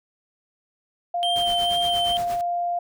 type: tone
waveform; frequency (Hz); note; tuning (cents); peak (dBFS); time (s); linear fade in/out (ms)
sine; 698.5; F5; 0; -22; 1.14-2.79; 5
type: tone with vibrato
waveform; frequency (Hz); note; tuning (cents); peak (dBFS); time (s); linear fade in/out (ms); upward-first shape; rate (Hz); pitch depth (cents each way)
triangle; 3136; G7; 0; -21; 1.23-2.17; 0; sine; 2.2; 21
type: noise with tremolo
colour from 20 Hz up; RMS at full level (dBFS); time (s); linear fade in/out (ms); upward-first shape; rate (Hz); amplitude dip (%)
pink; -36; 1.36-2.41; 0; sine; 8.6; 75
effects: none